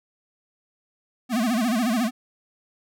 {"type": "tone with vibrato", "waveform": "square", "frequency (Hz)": 233.1, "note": "A#3", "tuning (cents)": 0, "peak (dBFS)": -21, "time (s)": [1.29, 2.11], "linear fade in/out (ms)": 50, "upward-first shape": "sine", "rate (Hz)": 14, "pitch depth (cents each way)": 170, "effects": []}